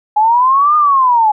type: linear two-way sweep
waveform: sine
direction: up then down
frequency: 830.6 to 1227 to 830.6 Hz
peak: -7 dBFS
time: 0.16-1.32 s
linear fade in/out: 10 ms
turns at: 0.76 s
effects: none